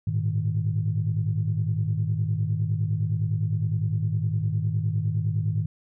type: chord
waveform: sine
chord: Ab suspended second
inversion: none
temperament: equal with one note detuned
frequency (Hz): 103.83 / 113.62 / 155.56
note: Ab2 / Bb2 / Eb3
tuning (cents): 0 / -44 / 0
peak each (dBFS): -25 / -27 / -27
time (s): 0.07-5.66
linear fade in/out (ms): 5
effects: tanh soft clip ceiling -14 dBFS